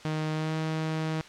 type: tone with pitch glide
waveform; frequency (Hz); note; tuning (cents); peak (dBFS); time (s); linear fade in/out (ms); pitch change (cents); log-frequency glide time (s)
sawtooth; 155.56 to 158.28; D#3 to D#3; 0 to +30; -24; 0.05-1.21; 0; +30; 0.33-0.55
effects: white hiss -49 dBFS RMS until 1.28 s + low-pass 5000 Hz 12 dB/octave